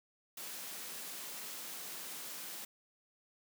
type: high-pass noise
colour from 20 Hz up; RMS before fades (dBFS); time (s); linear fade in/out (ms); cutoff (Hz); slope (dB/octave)
white; -45; 0.37-2.65; 5; 150; 96
effects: none